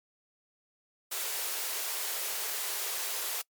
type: high-pass noise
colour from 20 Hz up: white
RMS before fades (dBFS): -34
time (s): 1.11-3.42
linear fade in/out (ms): 10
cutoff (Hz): 360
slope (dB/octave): 96
effects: noise-tail reverb RT60 0.1 s tail -25 dB re dry + MP3 96 kbps